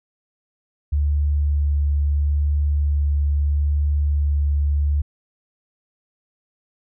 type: tone with vibrato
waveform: sine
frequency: 72.7 Hz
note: D2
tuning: 17 cents flat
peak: -16 dBFS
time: 0.92-5.02 s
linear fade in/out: 10 ms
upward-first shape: sine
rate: 0.76 Hz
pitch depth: 10 cents each way
effects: none